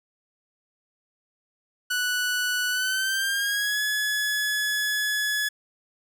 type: tone with pitch glide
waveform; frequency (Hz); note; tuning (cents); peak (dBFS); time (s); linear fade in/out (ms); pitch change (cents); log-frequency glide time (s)
sawtooth; 1480 to 1700.1; F#6 to G#6; 0 to +40; -20; 1.9-5.49; 10; +240; 2.69-3.82
effects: none